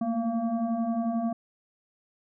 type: tone with frequency modulation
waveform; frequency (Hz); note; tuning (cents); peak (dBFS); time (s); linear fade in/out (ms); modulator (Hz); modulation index
sine; 233.1; A#3; 0; -25; 0.01-1.33; 5; 455; 0.99
effects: none